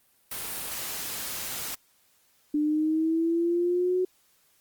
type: noise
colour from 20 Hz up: white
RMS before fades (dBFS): -34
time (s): 0.31-1.75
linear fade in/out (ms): 5
type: linear sweep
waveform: sine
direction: up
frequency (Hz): 296.1 to 370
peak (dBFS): -22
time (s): 2.54-4.05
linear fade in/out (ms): 5
effects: white hiss -65 dBFS RMS until 4.6 s + Opus 32 kbps